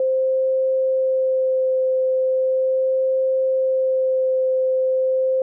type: tone with vibrato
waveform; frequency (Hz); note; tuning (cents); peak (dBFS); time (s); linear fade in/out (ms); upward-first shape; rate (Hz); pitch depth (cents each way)
sine; 522; C5; -4; -16; 0-5.42; 2; sine; 0.38; 9
effects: none